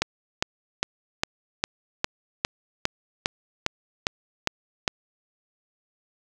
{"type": "click train", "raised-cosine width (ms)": 0.2, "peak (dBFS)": -4, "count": 13, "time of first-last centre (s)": [0.02, 4.878], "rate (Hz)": 2.47, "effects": []}